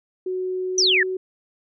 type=tone with pitch glide; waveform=sine; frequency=370 to 373.4 Hz; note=F#4 to F#4; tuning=0 to +16 cents; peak=-23 dBFS; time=0.26-1.17 s; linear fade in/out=5 ms; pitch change=+16 cents; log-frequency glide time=0.74-0.79 s
type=exponential sweep; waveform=sine; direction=down; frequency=6160 to 1680 Hz; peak=-15 dBFS; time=0.78-1.03 s; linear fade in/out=2 ms
effects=none